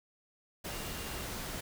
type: tone in noise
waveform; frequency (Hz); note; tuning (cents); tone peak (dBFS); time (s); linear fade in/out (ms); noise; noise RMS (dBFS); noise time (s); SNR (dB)
sine; 2799; F7; +3; -51; 0.7-1.22; 10; pink; -40; 0.64-1.61; -14
effects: none